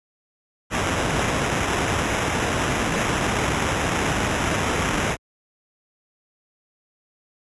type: noise with sample-and-hold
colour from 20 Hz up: pink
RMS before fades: -22 dBFS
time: 0.7-5.17 s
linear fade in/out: 50 ms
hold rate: 4410 Hz
effects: high-pass 60 Hz 12 dB/octave + resampled to 24000 Hz